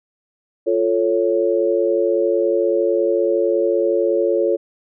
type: chord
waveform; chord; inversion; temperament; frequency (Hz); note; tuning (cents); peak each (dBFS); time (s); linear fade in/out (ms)
sine; F augmented; none; equal; 349.2 / 440 / 554.4; F4 / A4 / C#5; 0 / 0 / 0; -19; 0.66-4.57; 20
effects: none